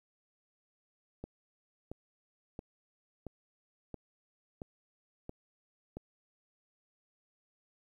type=click train; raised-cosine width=2 ms; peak=-28 dBFS; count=8; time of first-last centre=1.24-5.97 s; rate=1.48 Hz; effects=11-bit